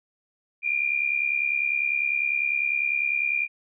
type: tone pair together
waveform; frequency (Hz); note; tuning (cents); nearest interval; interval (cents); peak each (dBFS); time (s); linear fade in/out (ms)
sine; 2372 / 2442; D7 / D#7; +17 / -33; minor second; 50; -25 / -25; 0.62-3.48; 50
effects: none